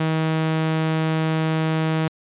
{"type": "tone", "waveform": "sawtooth", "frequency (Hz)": 159.1, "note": "D#3", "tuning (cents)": 39, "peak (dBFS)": -15, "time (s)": [0, 2.08], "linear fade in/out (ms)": 5, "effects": ["resampled to 8000 Hz"]}